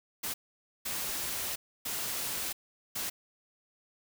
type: noise bursts at uneven times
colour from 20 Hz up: white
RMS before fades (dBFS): -35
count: 4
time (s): 0.23-0.34 / 0.85-1.56 / 1.85-2.53 / 2.95-3.1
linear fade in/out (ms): 10
effects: none